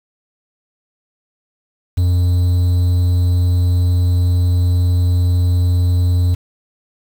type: tone with quantisation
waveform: triangle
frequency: 88.9 Hz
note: F2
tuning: 31 cents sharp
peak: -9 dBFS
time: 1.97-6.35 s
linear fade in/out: 10 ms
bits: 6
effects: none